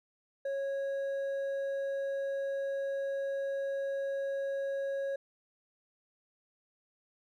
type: tone with hard clipping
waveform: sine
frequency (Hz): 550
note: C#5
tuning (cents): -14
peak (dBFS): -33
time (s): 0.45-5.16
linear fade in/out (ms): 5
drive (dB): 4
effects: none